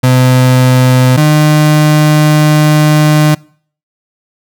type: tone pair in turn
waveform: 35% pulse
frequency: 127.6 / 152.04 Hz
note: C3 / D#3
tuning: -43 / -40 cents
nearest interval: minor third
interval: 303 cents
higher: second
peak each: -3 dBFS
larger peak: neither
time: 0.03-1.17 / 1.17-3.35 s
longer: second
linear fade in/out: 10 ms
effects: noise-tail reverb RT60 0.5 s tail -24 dB re dry